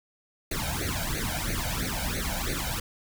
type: noise with flanger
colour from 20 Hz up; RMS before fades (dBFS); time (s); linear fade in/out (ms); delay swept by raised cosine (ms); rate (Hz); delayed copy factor
pink; -30; 0.51-2.8; 5; 0.47 to 1.34; 3; +1
effects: none